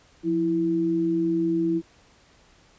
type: tone pair together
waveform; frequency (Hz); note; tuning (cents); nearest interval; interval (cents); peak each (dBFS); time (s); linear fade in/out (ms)
sine; 175.41 / 329.6; F3 / E4; +8 / 0; major seventh; 1092; -29 / -21; 0.23-1.82; 50
effects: pink hiss -57 dBFS RMS until 2.78 s + resampled to 16000 Hz